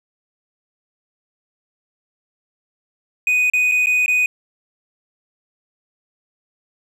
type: tone with dropouts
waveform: triangle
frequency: 2489 Hz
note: D#7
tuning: in tune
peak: -12 dBFS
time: 3.27-4.26 s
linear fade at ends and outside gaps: 2 ms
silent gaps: 3.5-3.535 / 3.715-3.719 / 3.86-3.869 / 4.061-4.08 s
effects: 9-bit